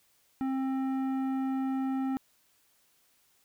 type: tone with tanh clipping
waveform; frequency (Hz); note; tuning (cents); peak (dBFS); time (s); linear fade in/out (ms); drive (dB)
sine; 265.4; C4; +25; -30; 0.41-2.17; 0; 12
effects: white hiss -68 dBFS RMS until 3.44 s